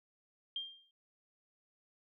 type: tone with exponential decay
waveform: sine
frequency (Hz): 3193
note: G7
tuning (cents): +31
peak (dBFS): -34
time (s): 0.56-0.91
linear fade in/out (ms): 2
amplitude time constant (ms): 76
effects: none